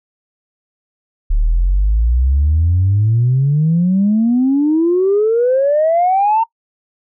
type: exponential sweep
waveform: sine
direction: up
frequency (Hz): 35.56 to 920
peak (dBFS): -9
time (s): 1.3-6.44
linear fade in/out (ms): 10
effects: noise-tail reverb RT60 0.1 s tail -23 dB re dry + tanh soft clip ceiling -6 dBFS